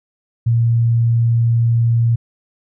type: tone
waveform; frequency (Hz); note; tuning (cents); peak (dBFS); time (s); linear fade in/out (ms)
sine; 116.54; A#2; 0; -11; 0.46-2.16; 10
effects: none